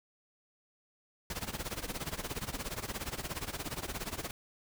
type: noise with tremolo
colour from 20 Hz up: pink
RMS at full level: -36 dBFS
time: 1.3-4.31 s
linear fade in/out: 2 ms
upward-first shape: sine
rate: 17 Hz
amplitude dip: 85%
effects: none